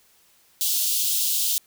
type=high-pass noise; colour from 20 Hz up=white; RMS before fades=-23 dBFS; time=0.61-1.58 s; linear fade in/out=0 ms; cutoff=3000 Hz; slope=48 dB/octave; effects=white hiss -59 dBFS RMS until 1.66 s